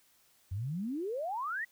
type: exponential sweep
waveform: sine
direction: up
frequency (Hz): 87.31 to 1975.5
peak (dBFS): -33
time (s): 0.51-1.65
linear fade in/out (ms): 10
effects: white hiss -67 dBFS RMS until 1.71 s